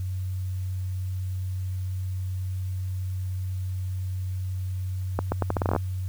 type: accelerating click train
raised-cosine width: 1 ms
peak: -10 dBFS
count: 12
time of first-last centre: 5.19-5.763 s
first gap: 130 ms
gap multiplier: 0.79
effects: added 93 Hz sine -27 dBFS peak until 6.08 s + white hiss -54 dBFS RMS until 6.08 s